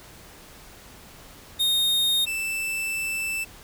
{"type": "tone pair in turn", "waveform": "45% pulse", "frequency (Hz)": [3700, 2647], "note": ["A#7", "E7"], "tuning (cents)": [-14, 7], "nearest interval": "tritone", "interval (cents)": 579, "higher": "first", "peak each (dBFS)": [-20, -26], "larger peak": "first", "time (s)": [[1.59, 2.26], [2.26, 3.45]], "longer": "second", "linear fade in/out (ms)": 20, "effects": ["pink hiss -47 dBFS RMS until 3.63 s"]}